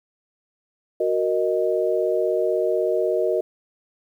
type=chord; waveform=sine; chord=D# minor; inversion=first; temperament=equal; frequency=370 / 466.2 / 622.3 Hz; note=F#4 / A#4 / D#5; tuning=0 / 0 / 0 cents; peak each=-23 dBFS; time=1-3.41 s; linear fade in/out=5 ms; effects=9-bit